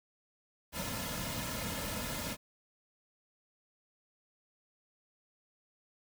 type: noise with comb filter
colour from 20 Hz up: pink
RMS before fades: -38 dBFS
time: 0.72-2.37 s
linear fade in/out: 50 ms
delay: 2.6 ms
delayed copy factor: -0.7
effects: none